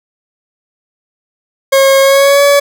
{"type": "tone with pitch glide", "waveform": "40% pulse", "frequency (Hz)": [542, 568], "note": ["C#5", "C#5"], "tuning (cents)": [-39, 42], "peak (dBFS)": -4, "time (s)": [1.72, 2.6], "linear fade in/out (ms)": 10, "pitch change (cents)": 81, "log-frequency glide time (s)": [2.01, 2.43], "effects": []}